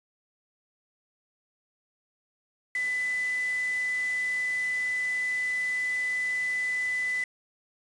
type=tone in noise; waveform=sine; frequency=2000 Hz; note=B6; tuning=21 cents sharp; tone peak=-26 dBFS; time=2.75-7.24 s; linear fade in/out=2 ms; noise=white; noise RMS=-44 dBFS; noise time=2.75-7.24 s; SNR=+15 dB; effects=resampled to 22050 Hz